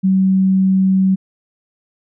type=tone; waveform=sine; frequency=190 Hz; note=F#3; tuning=46 cents sharp; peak=-10 dBFS; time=0.03-1.16 s; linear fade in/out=20 ms; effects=none